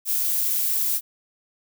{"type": "noise", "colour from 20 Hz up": "violet", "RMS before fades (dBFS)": -23, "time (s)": [0.05, 1.01], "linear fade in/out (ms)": 50, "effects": []}